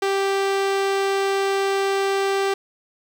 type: tone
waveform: sawtooth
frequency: 392 Hz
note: G4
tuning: in tune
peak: -15 dBFS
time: 0.02-2.54 s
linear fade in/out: 5 ms
effects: low-pass 6000 Hz 12 dB/octave + 7-bit